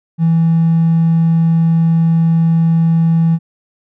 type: tone with hard clipping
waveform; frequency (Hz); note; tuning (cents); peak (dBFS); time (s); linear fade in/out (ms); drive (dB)
triangle; 164.81; E3; 0; -9; 0.18-3.39; 50; 4
effects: none